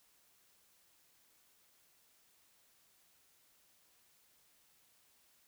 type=silence; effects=white hiss -70 dBFS RMS until 5.47 s